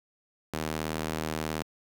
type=tone with high-pass filter; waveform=sawtooth; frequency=78.6 Hz; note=D#2; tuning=18 cents sharp; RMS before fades=-33 dBFS; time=0.53-1.63 s; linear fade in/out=10 ms; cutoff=190 Hz; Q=0.6; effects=9-bit